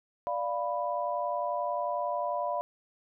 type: chord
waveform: sine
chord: B diminished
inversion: first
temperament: equal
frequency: 587.3 / 698.5 / 987.8 Hz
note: D5 / F5 / B5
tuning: 0 / 0 / 0 cents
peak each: -33 dBFS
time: 0.27-2.61 s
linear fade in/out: 0 ms
effects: none